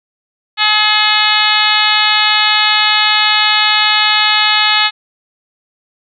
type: harmonic tone with a mistuned harmonic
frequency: 425.2 Hz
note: G#4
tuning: 41 cents sharp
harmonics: 2 / 3 / 4 / 5 / 6 / 7 / 8 / 9 / 10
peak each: -18 / -18 / -18 / -18 / -18 / -18 / -18 / -18 / -18 dBFS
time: 0.57-4.91 s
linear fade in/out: 50 ms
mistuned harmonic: 9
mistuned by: -41 cents
effects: none